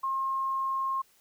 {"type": "tone", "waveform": "sine", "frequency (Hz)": 1070, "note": "C6", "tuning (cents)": 38, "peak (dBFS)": -27, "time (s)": [0.03, 1.02], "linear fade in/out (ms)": 10, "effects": ["white hiss -64 dBFS RMS until 1.2 s"]}